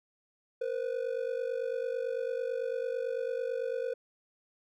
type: ring-modulated tone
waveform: triangle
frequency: 493.9 Hz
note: B4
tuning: in tune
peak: -26 dBFS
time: 0.61-3.94 s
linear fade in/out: 5 ms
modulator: 24.5 Hz
effects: none